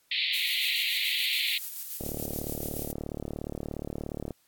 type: band-pass noise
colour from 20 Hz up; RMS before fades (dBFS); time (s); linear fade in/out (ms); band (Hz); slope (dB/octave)
white; -29; 0.11-1.58; 5; 2000 to 4300; 96
type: noise with tremolo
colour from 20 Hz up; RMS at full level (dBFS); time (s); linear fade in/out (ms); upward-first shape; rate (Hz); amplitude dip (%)
violet; -35; 0.33-2.92; 10; square; 7; 35
type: click train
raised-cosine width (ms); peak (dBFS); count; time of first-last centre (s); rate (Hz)
2; -21; 86; 2.01-4.307; 37
effects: white hiss -67 dBFS RMS until 4.47 s + AAC 64 kbps